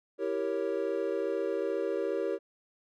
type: chord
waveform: triangle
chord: E diminished seventh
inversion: none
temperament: equal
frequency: 329.6 / 392 / 466.2 / 554.4 Hz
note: E4 / G4 / Bb4 / Db5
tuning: 0 / 0 / 0 / 0 cents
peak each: -35 / -31 / -32 / -33 dBFS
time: 0.18-2.39 s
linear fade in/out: 50 ms
effects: none